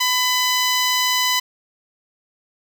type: tone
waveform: 10% pulse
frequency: 1002 Hz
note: B5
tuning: 25 cents sharp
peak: -8 dBFS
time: 0-1.4 s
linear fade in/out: 10 ms
effects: none